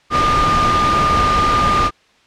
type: tone in noise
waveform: sine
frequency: 1209 Hz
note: D6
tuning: 50 cents sharp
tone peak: -13 dBFS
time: 0.1-1.91 s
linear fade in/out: 50 ms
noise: pink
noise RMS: -18 dBFS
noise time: 0.1-1.91 s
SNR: +2 dB
effects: white hiss -53 dBFS RMS until 2.26 s + low-pass 4000 Hz 12 dB/octave